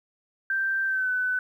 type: tone with pitch glide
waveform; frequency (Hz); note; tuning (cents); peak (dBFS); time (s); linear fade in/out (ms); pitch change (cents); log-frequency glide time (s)
sine; 1568 to 1504.1; G6 to F#6; 0 to +28; -23; 0.5-1.39; 2; -72; 0.86-1.1
effects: 10-bit